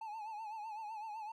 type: tone with vibrato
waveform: triangle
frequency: 865 Hz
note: A5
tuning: 30 cents flat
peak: -40 dBFS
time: 0.01-1.32 s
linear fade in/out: 5 ms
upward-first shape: triangle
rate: 7.9 Hz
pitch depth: 95 cents each way
effects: none